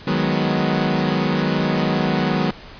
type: chord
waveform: sawtooth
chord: G# minor seventh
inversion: second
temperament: equal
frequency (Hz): 155.56 / 185 / 207.7 / 246.9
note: D#3 / F#3 / G#3 / B3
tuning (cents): 0 / 0 / 0 / 0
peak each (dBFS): -19 / -18 / -20 / -20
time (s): 0.07-2.51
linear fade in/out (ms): 5
effects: pink hiss -40 dBFS RMS until 2.79 s + resampled to 11025 Hz